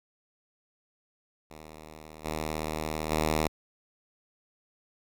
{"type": "tone with level steps", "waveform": "5% pulse", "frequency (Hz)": 77.78, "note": "D#2", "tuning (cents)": 0, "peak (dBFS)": [-34, -20, -14], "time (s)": [1.5, 3.48], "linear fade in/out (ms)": 10, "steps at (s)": [2.24, 3.1], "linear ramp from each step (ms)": 20, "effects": []}